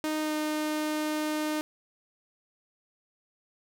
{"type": "tone with pitch glide", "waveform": "sawtooth", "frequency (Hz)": [309, 305.8], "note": ["D#4", "D#4"], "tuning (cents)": [-12, -30], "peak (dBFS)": -24, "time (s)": [0.04, 1.61], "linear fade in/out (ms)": 0, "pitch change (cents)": -18, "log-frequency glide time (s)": [0.2, 0.34], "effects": ["11-bit"]}